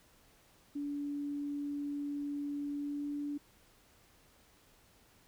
sine tone with pitch glide, 287.7 to 289.9 Hz, D4 to D4, -36 to -22 cents, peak -35 dBFS, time 0.75-3.38 s, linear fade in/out 10 ms, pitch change +14 cents, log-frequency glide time 2.72-3.17 s, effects pink hiss -65 dBFS RMS until 5.27 s

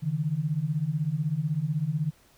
sine beating tone pair, 142.3 / 158.3 Hz, C#3 / D#3, +46 / +30 cents, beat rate 16 Hz, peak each -29 / -27 dBFS, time 0.02-2.11 s, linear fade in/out 20 ms, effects pink hiss -60 dBFS RMS until 2.37 s

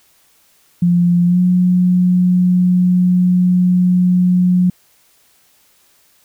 sine tone with pitch glide, 174.61 to 180.45 Hz, F3 to F#3, 0 to -43 cents, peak -9 dBFS, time 0.82-4.7 s, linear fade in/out 5 ms, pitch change +57 cents, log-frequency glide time 1.26-1.39 s, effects white hiss -54 dBFS RMS until 6.24 s

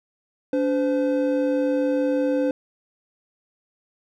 triangle tone pair together, 287.7 / 512.6 Hz, D4 / C5, -36 / -36 cents, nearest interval minor seventh, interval 1000 cents, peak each -20 dBFS, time 0.53-2.51 s, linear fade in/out 2 ms, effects none

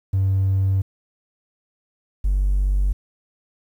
triangle tone pair in turn, 96.3 / 48.25 Hz, G2 / G1, -30 / -27 cents, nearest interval octave, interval 1197 cents, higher first, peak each -13 dBFS, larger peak neither, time 0.13-0.82 / 2.24-2.93 s, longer neither, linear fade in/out 10 ms, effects tanh soft clip ceiling -12 dBFS + 9-bit

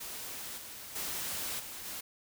white noise with level steps, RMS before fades -42 / -46 / -37 / -44 / -41 dBFS, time 0-2.01 s, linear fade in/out 10 ms, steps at 0.57 / 0.95 / 1.59 / 1.85 s, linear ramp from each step 10 ms, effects none

